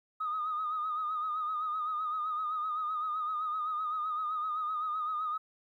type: tone with vibrato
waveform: sine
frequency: 1244.5 Hz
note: D#6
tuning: in tune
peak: -30 dBFS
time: 0.2-5.38 s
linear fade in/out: 10 ms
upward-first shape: sine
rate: 7.8 Hz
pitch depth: 55 cents each way
effects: tanh soft clip ceiling -26 dBFS + 12-bit